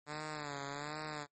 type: tone with vibrato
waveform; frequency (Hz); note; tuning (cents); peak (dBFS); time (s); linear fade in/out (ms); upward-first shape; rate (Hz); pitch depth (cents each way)
5% pulse; 146.83; D3; 0; -29; 0.06-1.27; 50; sine; 1.3; 86
effects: noise-tail reverb RT60 0.1 s tail -21 dB re dry + MP3 32 kbps